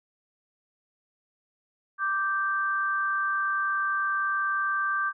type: tone pair together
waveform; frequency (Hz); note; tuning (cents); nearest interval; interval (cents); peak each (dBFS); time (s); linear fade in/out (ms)
sine; 1174.7 / 1565.7; D6 / G6; 0 / -3; perfect fourth; 497; -27; 1.98-5.13; 50
effects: none